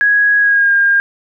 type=tone with pitch glide; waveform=sine; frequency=1661.2 to 1611.1 Hz; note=G#6 to G6; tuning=0 to +47 cents; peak=-8 dBFS; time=0.01-1 s; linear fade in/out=0 ms; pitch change=-53 cents; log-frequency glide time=0.39-0.73 s; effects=none